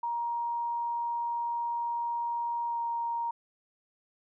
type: tone with pitch glide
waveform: sine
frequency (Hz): 942 to 935.5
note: A#5 to A#5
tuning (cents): +18 to +6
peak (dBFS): -29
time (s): 0.03-3.31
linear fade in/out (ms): 5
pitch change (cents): -12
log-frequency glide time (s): 2.67-2.78
effects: none